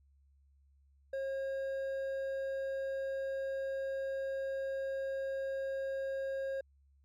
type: tone with hard clipping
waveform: sine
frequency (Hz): 540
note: C#5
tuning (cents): -45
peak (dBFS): -36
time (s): 1.13-6.61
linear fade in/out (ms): 5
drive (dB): 5
effects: added 69 Hz sine -64 dBFS peak until 7.04 s